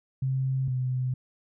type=tone pair in turn; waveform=sine; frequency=132.3 / 127.79 Hz; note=C3 / C3; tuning=+20 / -40 cents; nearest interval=minor second; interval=60 cents; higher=first; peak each=-24 / -25 dBFS; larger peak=first; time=0.22-0.68 / 0.68-1.14 s; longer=neither; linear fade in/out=5 ms; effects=none